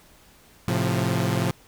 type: chord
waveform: sawtooth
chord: F major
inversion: first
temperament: equal with one note detuned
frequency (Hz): 110 / 132.95 / 174.61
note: A2 / C3 / F3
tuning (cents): 0 / +28 / 0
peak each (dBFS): -22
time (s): 0.68-1.51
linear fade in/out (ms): 0
effects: pink hiss -54 dBFS RMS until 1.67 s